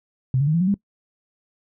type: tone with pitch steps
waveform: sine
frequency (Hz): 130 / 141.77 / 154.6 / 168.59 / 183.85 / 200.5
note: C3 / C#3 / D#3 / E3 / F#3 / G3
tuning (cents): -11 / +39 / -11 / +39 / -11 / +39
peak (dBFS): -16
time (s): 0.34-0.742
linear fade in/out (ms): 2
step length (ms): 67
effects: noise-tail reverb RT60 0.1 s tail -22 dB re dry